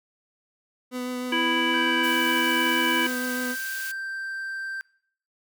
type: tone with vibrato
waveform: 30% pulse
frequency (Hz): 250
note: B3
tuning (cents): +21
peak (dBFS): -26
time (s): 0.91-3.56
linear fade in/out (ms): 50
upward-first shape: triangle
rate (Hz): 6.5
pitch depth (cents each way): 13
type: harmonic tone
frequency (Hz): 330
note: E4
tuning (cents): +2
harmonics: 1 / 3 / 5 / 7 / 9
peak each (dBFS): -28 / -28 / -28 / -28 / -28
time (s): 1.32-3.07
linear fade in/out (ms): 5
type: tone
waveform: triangle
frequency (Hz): 1568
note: G6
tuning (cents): 0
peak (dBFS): -28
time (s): 1.74-4.81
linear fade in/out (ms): 0
type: high-pass noise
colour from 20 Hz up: white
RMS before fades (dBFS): -37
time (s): 2.03-3.92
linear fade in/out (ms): 10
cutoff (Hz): 1700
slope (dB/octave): 12
effects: noise-tail reverb RT60 0.6 s tail -23 dB re dry